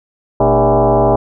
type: tone with frequency modulation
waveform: sine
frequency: 123.47 Hz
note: B2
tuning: in tune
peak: -8 dBFS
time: 0.4-1.16 s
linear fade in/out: 5 ms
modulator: 175 Hz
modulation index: 4.5
effects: none